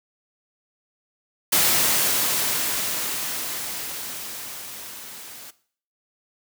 white noise with level ramp, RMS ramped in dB -18 to -41 dBFS, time 1.52-5.51 s, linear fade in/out 10 ms, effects noise-tail reverb RT60 0.5 s tail -17 dB re dry + high-pass 100 Hz 12 dB/octave

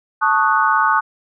sine chord, D# half-diminished seventh, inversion second, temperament equal, 880 / 1108.7 / 1244.5 / 1480 Hz, A5 / C#6 / D#6 / F#6, 0 / 0 / 0 / 0 cents, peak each -18 dBFS, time 0.21-1.01 s, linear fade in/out 20 ms, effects none

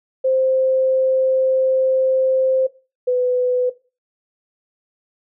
sine tone pair in turn, 523.3 / 499.5 Hz, C5 / B4, 0 / +20 cents, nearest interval minor second, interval 80 cents, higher first, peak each -14 dBFS, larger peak neither, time 0.24-2.67 / 3.07-3.7 s, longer first, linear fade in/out 10 ms, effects noise-tail reverb RT60 0.3 s tail -17 dB re dry

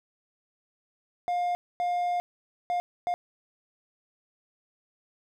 triangle tone bursts at uneven times, 708 Hz, F5, 23 cents sharp, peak -23 dBFS, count 4, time 1.28-1.55 / 1.8-2.2 / 2.7-2.8 / 3.07-3.14 s, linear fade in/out 0 ms, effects none

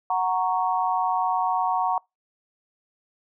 sine chord, F# major, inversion none, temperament equal, 740 / 932.3 / 1108.7 Hz, F#5 / A#5 / C#6, 0 / 0 / 0 cents, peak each -24 / -25 / -27 dBFS, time 0.1-1.98 s, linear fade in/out 2 ms, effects noise-tail reverb RT60 0.2 s tail -26 dB re dry

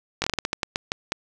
slowing click train, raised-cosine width 0.2 ms, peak -6 dBFS, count 12, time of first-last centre 0.22-1.121 s, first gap 20 ms, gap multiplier 1.26, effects none

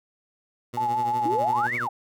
15% pulse tone with tremolo, 120.6 Hz, B2, 41 cents flat, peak -25 dBFS, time 0.73-1.88 s, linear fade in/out 10 ms, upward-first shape triangle, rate 12 Hz, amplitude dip 75%
sine tone with vibrato, 850 Hz, G#5, 40 cents sharp, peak -22 dBFS, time 0.77-1.67 s, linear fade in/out 5 ms, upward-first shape sine, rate 5.7 Hz, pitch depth 44 cents each way
sine exponential two-way sweep, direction up then down, 293.7 to 2318 to 742 Hz, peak -25 dBFS, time 1.25-1.89 s, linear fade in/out 5 ms, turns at 1.76 s
effects none

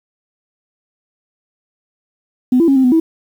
sine tone with pitch steps, 252 / 335.5 / 273.3 / 262.7 / 250.1 / 324.8 Hz, B3 / E4 / C#4 / C4 / B3 / E4, +35 / +31 / -24 / +7 / +22 / -26 cents, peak -7 dBFS, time 2.52-3 s, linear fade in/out 5 ms, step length 80 ms, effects tanh soft clip ceiling -3 dBFS + 7-bit

